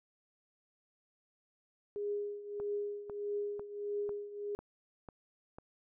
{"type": "tone with tremolo", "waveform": "sine", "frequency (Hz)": 410.7, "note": "G#4", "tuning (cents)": -19, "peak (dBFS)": -32, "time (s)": [1.96, 4.55], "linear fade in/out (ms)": 0, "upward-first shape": "triangle", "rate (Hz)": 1.6, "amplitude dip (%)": 80}
{"type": "click train", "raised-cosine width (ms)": 1, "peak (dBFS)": -33, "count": 7, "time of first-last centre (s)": [2.6, 5.585], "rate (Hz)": 2.01}
{"effects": []}